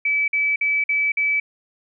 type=tone bursts; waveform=sine; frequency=2300 Hz; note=D7; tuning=37 cents flat; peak=-17 dBFS; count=5; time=0.05-1.4 s; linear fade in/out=5 ms; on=230 ms; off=50 ms; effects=none